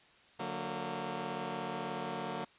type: chord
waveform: 10% pulse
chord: D augmented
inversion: none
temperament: just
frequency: 146.83 / 183.54 / 229.4 Hz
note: D3 / F#3 / A#3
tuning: 0 / -14 / -28 cents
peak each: -35 / -33 / -32 dBFS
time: 0.39-2.45 s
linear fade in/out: 10 ms
effects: white hiss -62 dBFS RMS until 2.58 s + resampled to 8000 Hz